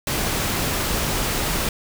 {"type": "noise", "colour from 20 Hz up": "pink", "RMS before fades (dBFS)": -23, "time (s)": [0.07, 1.69], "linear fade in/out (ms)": 2, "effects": []}